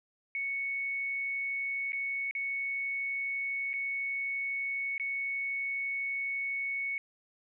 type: tone with dropouts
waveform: sine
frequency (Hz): 2217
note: C#7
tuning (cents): 0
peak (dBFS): -31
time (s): 0.35-6.98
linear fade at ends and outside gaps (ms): 1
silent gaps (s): 1.921-1.931 / 2.311-2.351 / 3.732-3.738 / 4.98-4.998
effects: none